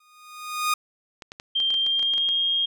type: tone with exponential growth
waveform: sawtooth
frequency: 1232 Hz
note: D#6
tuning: 17 cents flat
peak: -15 dBFS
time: 0-0.74 s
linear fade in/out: 5 ms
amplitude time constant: 160 ms
type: clicks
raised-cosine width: 0.2 ms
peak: -21 dBFS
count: 12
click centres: 1.222 / 1.319 / 1.399 / 1.602 / 1.705 / 1.742 / 1.865 / 1.994 / 2.028 / 2.137 / 2.18 / 2.289 s
type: tone with pitch glide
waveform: sine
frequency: 3170 to 3237 Hz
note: G7 to G#7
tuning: +19 to -45 cents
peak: -20 dBFS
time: 1.55-2.66 s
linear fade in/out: 10 ms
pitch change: +36 cents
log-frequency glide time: 1.77-2.26 s
effects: none